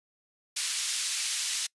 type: band-pass noise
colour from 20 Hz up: white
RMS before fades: -31 dBFS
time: 0.56-1.67 s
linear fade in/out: 10 ms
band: 2600 to 8400 Hz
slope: 12 dB/octave
effects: noise-tail reverb RT60 0.1 s tail -25 dB re dry + resampled to 24000 Hz